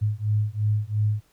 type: beating tone pair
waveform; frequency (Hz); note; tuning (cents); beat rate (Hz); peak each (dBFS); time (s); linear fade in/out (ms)
sine; 104.4 / 107.3; G#2 / A2; +10 / -43; 2.9; -24 / -24; 0.01-1.21; 20
effects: pink hiss -63 dBFS RMS until 1.32 s